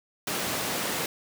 pink high-pass noise, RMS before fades -30 dBFS, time 0.27-1.06 s, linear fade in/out 2 ms, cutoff 210 Hz, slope 12 dB/octave, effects none

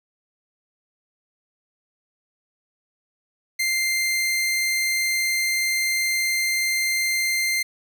sawtooth tone, 2093 Hz, C7, in tune, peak -17 dBFS, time 3.59-7.63 s, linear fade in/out 10 ms, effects none

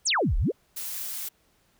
sine exponential two-way sweep, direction down then up, 9620 to 30.92 to 626 Hz, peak -21 dBFS, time 0.05-0.52 s, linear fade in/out 20 ms, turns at 0.37 s
blue noise, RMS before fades -34 dBFS, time 0.76-1.29 s, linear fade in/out 10 ms
effects pink hiss -66 dBFS RMS until 1.79 s

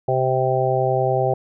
harmonic tone, 130.1 Hz, C3, 9 cents flat, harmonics 1 / 3 / 4 / 5 / 6, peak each -23 / -23 / -23 / -23 / -23 dBFS, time 0.08-1.34 s, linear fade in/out 5 ms, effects none

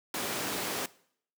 pink high-pass noise, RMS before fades -34 dBFS, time 0.14-0.86 s, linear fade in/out 2 ms, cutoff 230 Hz, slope 12 dB/octave, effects noise-tail reverb RT60 0.6 s tail -20 dB re dry

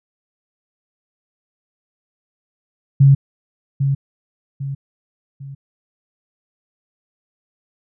sine tone with echo, 137.9 Hz, C#3, 9 cents flat, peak -6 dBFS, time 3-3.15 s, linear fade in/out 10 ms, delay 800 ms, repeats 3, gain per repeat -8 dB, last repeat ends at 5.55 s, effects none

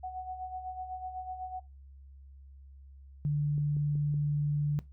sine tone with tremolo, 742 Hz, F#5, 5 cents sharp, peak -34 dBFS, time 0.03-1.6 s, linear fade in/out 10 ms, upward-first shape sine, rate 8 Hz, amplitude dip 60%
sine tone, 146.83 Hz, D3, in tune, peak -26 dBFS, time 3.25-4.79 s, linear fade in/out 0 ms
click train, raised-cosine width 3 ms, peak -34 dBFS, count 4, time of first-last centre 3.58-4.142 s, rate 5.34 Hz
effects noise-tail reverb RT60 0.2 s tail -18 dB re dry + added 68 Hz sine -49 dBFS peak until 4.92 s

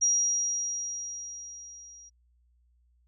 sine tone with level ramp, 5720 Hz, F8, 41 cents sharp, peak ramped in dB -20 to -48 dBFS, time 0.01-2.1 s, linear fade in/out 20 ms, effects added 60 Hz sine -63 dBFS peak until 3.07 s

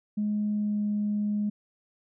sine tone with pitch glide, 209.5 to 208.1 Hz, G#3 to G#3, +15 to +4 cents, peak -24 dBFS, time 0.17-1.5 s, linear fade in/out 10 ms, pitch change -11 cents, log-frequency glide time 0.51-0.82 s, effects tanh soft clip ceiling -20 dBFS

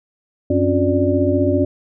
sine tone cluster, 93.9 / 269.1 / 284.3 / 360 / 588 Hz, F#2 / C4 / C#4 / F#4 / D5, +26 / +49 / +44 / -47 / +2 cents, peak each -20 dBFS, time 0.5-1.65 s, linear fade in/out 5 ms, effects none

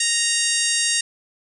harmonic tone, 932.3 Hz, A#5, in tune, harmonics 2 / 3 / 4 / 5 / 6 / 7 / 8 / 9 / 10, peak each -27 / -27 / -27 / -27 / -27 / -27 / -27 / -27 / -27 dBFS, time 0-1.01 s, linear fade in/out 5 ms, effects none

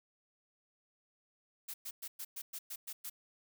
blue noise bursts, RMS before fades -43 dBFS, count 9, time 1.68-3.1 s, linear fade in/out 10 ms, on 60 ms, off 110 ms, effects none

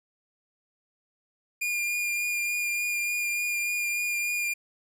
45% pulse tone with vibrato, 2417 Hz, D7, 49 cents sharp, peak -26 dBFS, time 1.61-4.54 s, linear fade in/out 10 ms, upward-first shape triangle, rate 3.4 Hz, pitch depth 17 cents each way, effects none

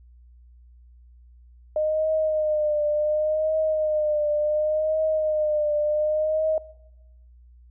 sine tone with vibrato, 612 Hz, D#5, 29 cents flat, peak -20 dBFS, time 1.76-6.58 s, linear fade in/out 2 ms, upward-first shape triangle, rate 0.69 Hz, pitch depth 52 cents each way, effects noise-tail reverb RT60 1.0 s tail -21 dB re dry + added 60 Hz sine -48 dBFS peak until 7.7 s

